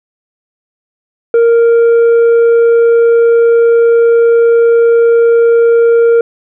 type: tone with tanh clipping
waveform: sine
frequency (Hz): 465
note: A#4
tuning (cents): -4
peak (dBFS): -5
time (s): 1.34-6.21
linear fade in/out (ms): 2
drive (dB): 4
effects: none